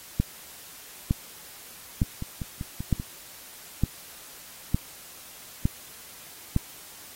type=two click trains; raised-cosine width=5 ms; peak=-19 / -9 dBFS; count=6 / 8; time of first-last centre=2.03-2.999 / 0.2-6.564 s; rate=5.16 / 1.1 Hz; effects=white hiss -46 dBFS RMS until 7.15 s + AAC 48 kbps